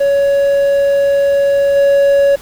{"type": "tone with level steps", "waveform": "triangle", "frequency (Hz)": 560, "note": "C#5", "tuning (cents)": 18, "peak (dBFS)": [-7, -5], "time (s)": [0, 2.36], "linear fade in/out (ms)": 10, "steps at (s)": 1.75, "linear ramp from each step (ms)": 20, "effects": ["pink hiss -37 dBFS RMS until 2.41 s"]}